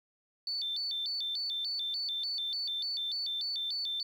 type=tone with vibrato; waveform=sine; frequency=3995 Hz; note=B7; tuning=19 cents sharp; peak=-32 dBFS; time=0.47-4.03 s; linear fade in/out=2 ms; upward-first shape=square; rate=3.4 Hz; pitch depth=200 cents each way; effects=10-bit